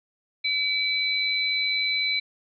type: tone pair together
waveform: sine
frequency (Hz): 2295 / 3999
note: D7 / B7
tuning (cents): -40 / +21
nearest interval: minor seventh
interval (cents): 961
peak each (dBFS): -25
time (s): 0.44-2.2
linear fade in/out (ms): 10
effects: none